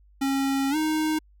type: tone with pitch glide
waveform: square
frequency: 272.5 to 311.2 Hz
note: C#4 to D#4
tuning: -29 to 0 cents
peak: -23 dBFS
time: 0.21-1.19 s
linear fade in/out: 10 ms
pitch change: +229 cents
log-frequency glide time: 0.7-0.76 s
effects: added 50 Hz sine -53 dBFS peak until 1.4 s